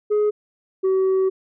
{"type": "tone pair in turn", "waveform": "sine", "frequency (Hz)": [419.7, 379.9], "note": ["G#4", "F#4"], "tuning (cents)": [18, 46], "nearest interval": "major second", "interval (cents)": 172, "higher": "first", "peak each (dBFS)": -13, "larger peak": "neither", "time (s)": [[0.1, 0.31], [0.83, 1.3]], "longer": "second", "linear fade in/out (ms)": 20, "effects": ["tanh soft clip ceiling -15 dBFS"]}